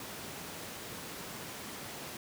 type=high-pass noise; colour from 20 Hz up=pink; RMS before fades=-44 dBFS; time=0-2.17 s; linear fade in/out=2 ms; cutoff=130 Hz; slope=12 dB/octave; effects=none